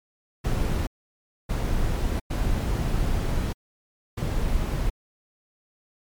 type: noise bursts at uneven times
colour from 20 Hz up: brown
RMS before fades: -24 dBFS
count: 4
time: 0.44-0.87 / 1.49-2.2 / 2.3-3.53 / 4.17-4.9 s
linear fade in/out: 10 ms
effects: MP3 96 kbps

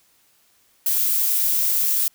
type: noise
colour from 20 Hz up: violet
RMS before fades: -20 dBFS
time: 0.86-2.08 s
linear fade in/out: 2 ms
effects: white hiss -60 dBFS RMS until 2.14 s

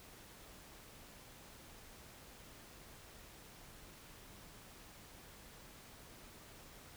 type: silence
effects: pink hiss -57 dBFS RMS until 6.96 s

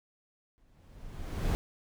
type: noise with exponential growth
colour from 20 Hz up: brown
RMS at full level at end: -26 dBFS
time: 0.58-1.55 s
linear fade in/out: 0 ms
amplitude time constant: 210 ms
effects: none

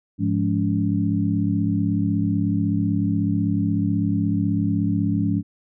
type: tone cluster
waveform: sine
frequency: 104.3 / 173.3 / 209.5 / 283.9 Hz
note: G#2 / F3 / G#3 / C#4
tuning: +8 / -13 / +15 / +41 cents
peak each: -24 dBFS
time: 0.18-5.43 s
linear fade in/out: 50 ms
effects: none

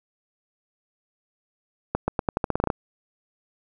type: accelerating click train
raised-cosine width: 1 ms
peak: -8 dBFS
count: 12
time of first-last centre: 1.95-2.702 s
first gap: 130 ms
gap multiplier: 0.86
effects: none

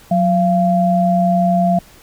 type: tone pair together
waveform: sine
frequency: 182.2 / 686.6 Hz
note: F#3 / F5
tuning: -26 / -30 cents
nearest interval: octave + major seventh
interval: 2296 cents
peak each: -14 dBFS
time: 0.11-1.79 s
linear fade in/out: 5 ms
effects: pink hiss -45 dBFS RMS until 2.02 s

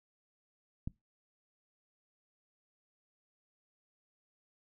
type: click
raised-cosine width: 5 ms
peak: -24 dBFS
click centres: 0.875 s
effects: noise-tail reverb RT60 0.2 s tail -22 dB re dry

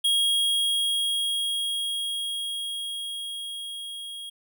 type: tone with level ramp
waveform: square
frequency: 3280 Hz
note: G#7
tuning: 22 cents flat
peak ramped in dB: -20 to -36 dBFS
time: 0.04-4.3 s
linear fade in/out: 10 ms
effects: none

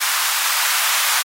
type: high-pass noise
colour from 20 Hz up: pink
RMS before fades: -19 dBFS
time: 0-1.23 s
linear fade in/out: 20 ms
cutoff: 1000 Hz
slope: 24 dB/octave
effects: AAC 48 kbps

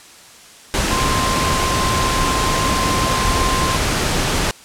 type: tone in noise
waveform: sine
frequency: 1046.5 Hz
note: C6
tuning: in tune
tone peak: -20 dBFS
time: 0.91-3.76 s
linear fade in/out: 0 ms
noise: pink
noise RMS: -18 dBFS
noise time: 0.74-4.51 s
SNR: -5 dB
effects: white hiss -42 dBFS RMS until 4.64 s + low-pass 9000 Hz 12 dB/octave

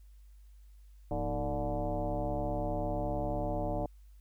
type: tone with frequency modulation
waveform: sine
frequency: 310.8 Hz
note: D#4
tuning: 2 cents flat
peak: -30 dBFS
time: 1.11-3.86 s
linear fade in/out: 2 ms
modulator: 138 Hz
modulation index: 3.3
effects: added 50 Hz sine -52 dBFS peak until 4.2 s + white hiss -74 dBFS RMS until 4.2 s

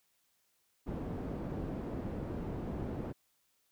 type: low-pass noise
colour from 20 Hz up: white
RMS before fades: -39 dBFS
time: 0.86-3.13 s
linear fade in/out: 20 ms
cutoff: 330 Hz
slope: 12 dB/octave
effects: white hiss -75 dBFS RMS until 3.71 s

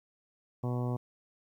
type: harmonic tone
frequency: 123.2 Hz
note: B2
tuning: 4 cents flat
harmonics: 1 / 2 / 3 / 4 / 5 / 6 / 7 / 8 / 9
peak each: -31 / -37 / -41 / -43 / -45 / -47 / -48 / -49 / -50 dBFS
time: 0.63-0.97 s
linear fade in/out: 10 ms
effects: 11-bit

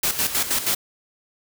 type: noise with tremolo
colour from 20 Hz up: white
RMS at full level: -21 dBFS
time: 0.03-0.75 s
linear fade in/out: 5 ms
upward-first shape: square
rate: 6.3 Hz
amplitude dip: 65%
effects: none

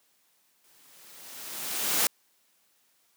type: noise with exponential growth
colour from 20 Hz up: white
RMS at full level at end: -23 dBFS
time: 0.64-2.07 s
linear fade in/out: 2 ms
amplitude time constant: 310 ms
effects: white hiss -68 dBFS RMS until 3.16 s + high-pass 150 Hz 12 dB/octave

